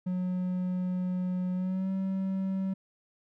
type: tone with pitch glide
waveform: triangle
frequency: 182.2 to 191.26 Hz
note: F#3 to G3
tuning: -26 to -42 cents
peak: -26 dBFS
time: 0.06-2.74 s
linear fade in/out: 10 ms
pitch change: +84 cents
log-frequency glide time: 1.54-1.9 s
effects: none

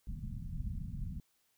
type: low-pass noise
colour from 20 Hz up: pink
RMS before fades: -40 dBFS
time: 0.07-1.2 s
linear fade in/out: 2 ms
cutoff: 210 Hz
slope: 48 dB/octave
effects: white hiss -75 dBFS RMS until 1.57 s

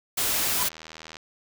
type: noise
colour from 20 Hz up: white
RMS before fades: -25 dBFS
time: 0.17-0.69 s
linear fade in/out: 10 ms
type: tone with exponential growth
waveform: triangle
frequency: 995 Hz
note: B5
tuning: 13 cents sharp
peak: -23 dBFS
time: 0.5-0.63 s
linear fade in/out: 2 ms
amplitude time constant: 28 ms
type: click train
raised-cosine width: 0.2 ms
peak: -23 dBFS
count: 48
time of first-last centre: 0.58-1.168 s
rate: 79.9 Hz
effects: none

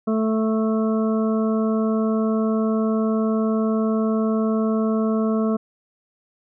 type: harmonic tone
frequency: 220 Hz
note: A3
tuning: in tune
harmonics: 1 / 2 / 3 / 5 / 6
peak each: -19 / -25 / -29 / -33 / -35 dBFS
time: 0.07-5.57 s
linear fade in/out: 10 ms
effects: none

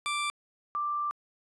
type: tone pair in turn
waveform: 20% pulse / sine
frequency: 1174.7 / 1178.9 Hz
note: D6 / D6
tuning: 0 / +6 cents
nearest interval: unison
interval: 6 cents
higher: second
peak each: -24 / -28 dBFS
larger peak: first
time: 0.06-0.3 / 0.75-1.11 s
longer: second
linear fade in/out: 0 ms
effects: resampled to 24000 Hz

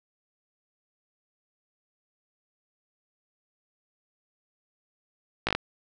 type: slowing click train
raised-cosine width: 0.3 ms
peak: -9 dBFS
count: 5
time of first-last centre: 5.47-5.55 s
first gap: 17 ms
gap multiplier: 1.11
effects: none

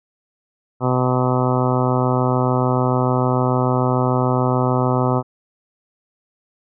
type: harmonic tone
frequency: 126.8 Hz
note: B2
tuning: 46 cents sharp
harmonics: 1 / 2 / 3 / 4 / 5 / 6 / 7 / 8 / 9 / 10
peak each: -19 / -22 / -24 / -25 / -26 / -27 / -27 / -28 / -29 / -29 dBFS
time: 0.8-5.23 s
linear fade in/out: 50 ms
effects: none

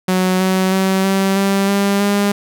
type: tone with pitch steps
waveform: sawtooth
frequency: 185 / 187.8 / 190.64 / 193.53 / 196.45 / 199.43 / 202.4 Hz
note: F#3 / F#3 / G3 / G3 / G3 / G3 / G#3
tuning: 0 / +26 / -48 / -22 / +4 / +30 / -44 cents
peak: -9 dBFS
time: 0.08-2.32 s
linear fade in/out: 5 ms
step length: 320 ms
effects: none

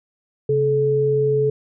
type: tone pair together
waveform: sine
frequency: 135.6 / 430.8 Hz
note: C#3 / A4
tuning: -38 / -37 cents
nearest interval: octave + minor sixth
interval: 2001 cents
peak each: -22 / -16 dBFS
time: 0.49-1.5 s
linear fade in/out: 5 ms
effects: none

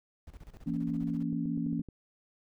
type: noise with tremolo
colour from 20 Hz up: brown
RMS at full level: -48 dBFS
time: 0.27-1.23 s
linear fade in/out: 2 ms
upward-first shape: square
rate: 15 Hz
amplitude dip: 80%
type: chord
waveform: sine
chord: A# diminished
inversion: second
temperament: just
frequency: 167.82 / 233.1 / 279.7 Hz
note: E3 / A#3 / C#4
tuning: +31 / 0 / +16 cents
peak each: -34 dBFS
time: 0.66-1.82 s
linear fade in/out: 10 ms
type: clicks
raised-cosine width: 3 ms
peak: -32 dBFS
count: 7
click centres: 1.328 / 1.457 / 1.576 / 1.665 / 1.729 / 1.795 / 1.887 s
effects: none

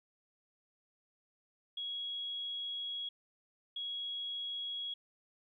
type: tone bursts at uneven times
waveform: sine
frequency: 3322 Hz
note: G#7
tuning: in tune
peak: -37 dBFS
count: 2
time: 1.77-3.09 / 3.76-4.94 s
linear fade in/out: 5 ms
effects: 13-bit

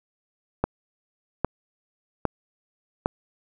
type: click train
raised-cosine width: 1 ms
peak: -7 dBFS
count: 4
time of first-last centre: 0.64-3.059 s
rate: 1.24 Hz
effects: none

